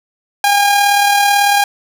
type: tone with amplitude modulation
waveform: sawtooth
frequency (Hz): 810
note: G#5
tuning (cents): -43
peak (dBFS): -4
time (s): 0.44-1.64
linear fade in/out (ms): 2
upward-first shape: sine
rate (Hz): 38.1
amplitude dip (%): 35
effects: none